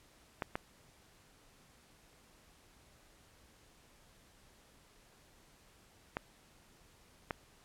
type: clicks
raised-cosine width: 0.5 ms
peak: -20 dBFS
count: 4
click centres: 0.422 / 0.555 / 6.169 / 7.308 s
effects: pink hiss -64 dBFS RMS until 7.64 s + low-pass 12000 Hz 12 dB/octave